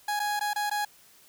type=tone with dropouts; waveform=30% pulse; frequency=830.6 Hz; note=G#5; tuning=in tune; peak=-24 dBFS; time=0.08-0.85 s; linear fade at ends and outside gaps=5 ms; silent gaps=0.195-0.199 / 0.395-0.409 / 0.534-0.559 / 0.698-0.712 s; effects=white hiss -57 dBFS RMS until 1.28 s